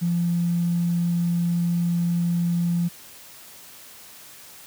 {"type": "tone with tanh clipping", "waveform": "triangle", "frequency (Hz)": 172.1, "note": "F3", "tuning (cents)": -25, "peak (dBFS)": -19, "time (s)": [0.01, 2.89], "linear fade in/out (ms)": 20, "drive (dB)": 2, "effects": ["white hiss -45 dBFS RMS until 4.66 s", "high-pass 60 Hz 12 dB/octave"]}